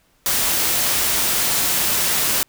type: noise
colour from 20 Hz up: white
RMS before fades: -19 dBFS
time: 0.26-2.43 s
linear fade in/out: 0 ms
effects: pink hiss -60 dBFS RMS until 2.48 s